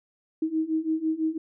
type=beating tone pair; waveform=sine; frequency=314.4 / 320.4 Hz; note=D#4 / E4; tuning=+18 / -49 cents; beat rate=6 Hz; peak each=-28 / -26 dBFS; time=0.42-1.38 s; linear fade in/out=5 ms; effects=none

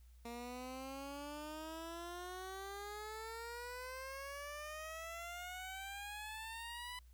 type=exponential sweep; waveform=15% pulse; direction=up; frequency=233.5 to 1000 Hz; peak=-39 dBFS; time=0.25-6.99 s; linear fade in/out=2 ms; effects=added 60 Hz sine -58 dBFS peak until 7.13 s + white hiss -75 dBFS RMS until 7.13 s

